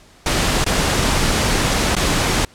pink noise with dropouts, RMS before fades -17 dBFS, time 0.26-2.45 s, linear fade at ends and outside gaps 2 ms, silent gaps 0.643-0.663 / 1.952-1.965 s, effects pink hiss -48 dBFS RMS until 2.54 s + low-pass 9000 Hz 12 dB/octave

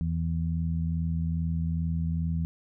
harmonic tone, 82.41 Hz, E2, in tune, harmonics 1 / 2 / 3, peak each -29 / -28 / -42 dBFS, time 0.01-2.45 s, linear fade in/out 0 ms, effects none

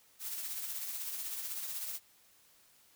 blue noise with tremolo, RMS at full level -38 dBFS, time 0.19-2 s, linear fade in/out 50 ms, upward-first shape triangle, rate 16 Hz, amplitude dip 45%, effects white hiss -65 dBFS RMS until 2.95 s

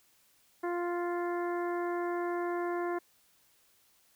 harmonic tone, 349.2 Hz, F4, in tune, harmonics 1 / 2 / 3 / 4 / 5 / 6, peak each -32 / -38 / -40 / -45 / -45 / -52 dBFS, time 0.63-2.99 s, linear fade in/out 10 ms, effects white hiss -67 dBFS RMS until 4.15 s

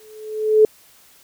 sine tone with exponential growth, 431.6 Hz, A4, 33 cents flat, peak -6 dBFS, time 0-0.65 s, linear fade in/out 2 ms, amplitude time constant 140 ms, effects white hiss -51 dBFS RMS until 1.23 s

